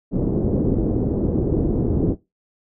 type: low-pass noise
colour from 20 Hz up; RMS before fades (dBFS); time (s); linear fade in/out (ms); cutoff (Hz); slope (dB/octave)
white; -20; 0.11-2.16; 50; 380; 24
effects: noise-tail reverb RT60 0.2 s tail -18 dB re dry